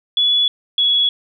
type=tone pair in turn; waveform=sine; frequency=3411 / 3370 Hz; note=G#7 / G#7; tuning=+46 / +25 cents; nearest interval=unison; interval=21 cents; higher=first; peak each=-12 dBFS; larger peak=neither; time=0.17-0.48 / 0.78-1.09 s; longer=neither; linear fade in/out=2 ms; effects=none